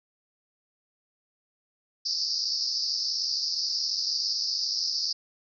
pink band-pass noise, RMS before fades -29 dBFS, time 2.05-5.13 s, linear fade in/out 10 ms, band 4600 to 5400 Hz, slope 96 dB/octave, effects none

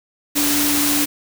sine tone in noise, 291.1 Hz, D4, 15 cents flat, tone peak -20 dBFS, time 0.35-1.06 s, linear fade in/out 20 ms, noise white, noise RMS -19 dBFS, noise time 0.35-1.06 s, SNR -4 dB, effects none

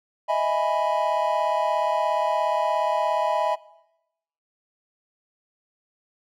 triangle chord, E major seventh, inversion third, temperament equal, 622.3 / 659.3 / 830.6 / 987.8 Hz, D#5 / E5 / G#5 / B5, 0 / 0 / 0 / 0 cents, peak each -24 dBFS, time 0.28-3.56 s, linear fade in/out 20 ms, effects noise-tail reverb RT60 0.9 s tail -21 dB re dry

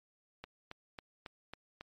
click train, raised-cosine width 0.3 ms, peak -28 dBFS, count 6, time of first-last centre 0.44-1.81 s, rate 3.65 Hz, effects MP3 64 kbps

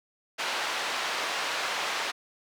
pink band-pass noise, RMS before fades -31 dBFS, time 0.38-2.12 s, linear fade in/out 20 ms, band 800 to 4500 Hz, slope 12 dB/octave, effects none

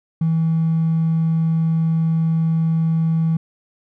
triangle tone with hard clipping, 162.5 Hz, E3, 24 cents flat, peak -15 dBFS, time 0.21-3.37 s, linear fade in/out 5 ms, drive 3 dB, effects none

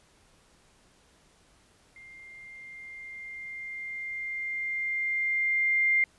sine tone with level ramp, 2100 Hz, C7, 6 cents sharp, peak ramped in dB -47 to -20 dBFS, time 1.96-6.04 s, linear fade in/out 2 ms, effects pink hiss -62 dBFS RMS until 6.18 s + resampled to 24000 Hz

